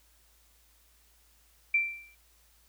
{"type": "tone with exponential decay", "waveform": "sine", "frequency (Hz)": 2349, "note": "D7", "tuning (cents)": 0, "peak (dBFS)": -20, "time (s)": [1.74, 2.15], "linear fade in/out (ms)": 5, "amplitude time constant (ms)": 88, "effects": ["added 56 Hz sine -65 dBFS peak until 2.68 s", "white hiss -65 dBFS RMS until 2.68 s"]}